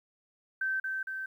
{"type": "tone with echo", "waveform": "sine", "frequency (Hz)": 1549, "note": "G6", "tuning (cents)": -21, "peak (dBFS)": -28, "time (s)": [0.61, 0.8], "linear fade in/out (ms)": 5, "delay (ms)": 230, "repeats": 2, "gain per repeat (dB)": -3, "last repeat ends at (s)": 1.26, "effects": ["11-bit"]}